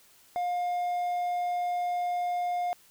triangle tone, 710 Hz, F5, 28 cents sharp, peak -25 dBFS, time 0.36-2.73 s, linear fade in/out 0 ms, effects white hiss -59 dBFS RMS until 2.9 s

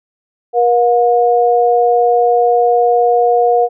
sine tone pair together, 478 / 717 Hz, A#4 / F5, +43 / +45 cents, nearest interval perfect fifth, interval 702 cents, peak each -11 dBFS, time 0.53-3.69 s, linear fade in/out 50 ms, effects none

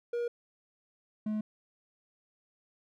triangle tone pair in turn, 475.8 / 214 Hz, A#4 / A3, +35 / -48 cents, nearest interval octave + major second, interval 1383 cents, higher first, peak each -28 / -28 dBFS, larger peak neither, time 0.13-0.28 / 1.26-1.41 s, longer neither, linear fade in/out 5 ms, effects none

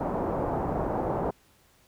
white low-pass noise, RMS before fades -29 dBFS, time 0-1.31 s, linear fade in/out 10 ms, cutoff 850 Hz, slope 24 dB/octave, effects pink hiss -62 dBFS RMS until 1.87 s

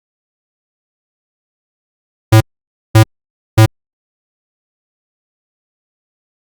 square tone bursts, 110 Hz, A2, in tune, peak -3 dBFS, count 3, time 2.32-3.661 s, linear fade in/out 10 ms, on 87 ms, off 540 ms, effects Opus 48 kbps

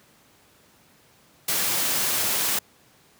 white noise, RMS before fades -24 dBFS, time 1.48-2.59 s, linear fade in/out 5 ms, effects pink hiss -57 dBFS RMS until 3.19 s + high-pass 100 Hz 12 dB/octave

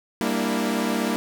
sawtooth chord, E half-diminished seventh, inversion first, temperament equal with one note detuned, 198.39 / 233.1 / 293.7 / 329.6 Hz, G3 / Bb3 / D4 / E4, +21 / 0 / 0 / 0 cents, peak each -24 / -21 / -26 / -26 dBFS, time 0.21-1.16 s, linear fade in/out 0 ms, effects none

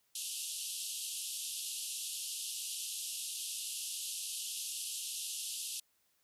white band-pass noise, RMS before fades -41 dBFS, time 0.15-5.8 s, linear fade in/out 5 ms, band 2700 to 12000 Hz, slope 96 dB/octave, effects white hiss -75 dBFS RMS until 6.23 s

